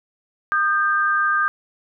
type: tone pair together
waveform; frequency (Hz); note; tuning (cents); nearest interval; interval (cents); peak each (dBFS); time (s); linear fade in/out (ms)
sine; 1223 / 1577.9; D#6 / G6; -30 / +11; major third; 441; -19; 0.52-1.48; 0
effects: none